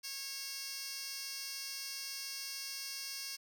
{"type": "tone with high-pass filter", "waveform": "15% pulse", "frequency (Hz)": 547, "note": "C#5", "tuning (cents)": -23, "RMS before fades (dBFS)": -43, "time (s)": [0.03, 3.37], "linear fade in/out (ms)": 20, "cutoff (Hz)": 4100, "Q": 1.7, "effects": []}